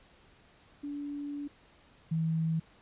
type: tone pair in turn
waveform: sine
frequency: 288.2 / 161.75 Hz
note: D4 / E3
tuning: -33 / -32 cents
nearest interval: minor seventh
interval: 999 cents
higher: first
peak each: -35 / -27 dBFS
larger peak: second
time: 0.83-1.48 / 2.11-2.6 s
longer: first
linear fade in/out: 10 ms
effects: pink hiss -61 dBFS RMS until 2.81 s + resampled to 8000 Hz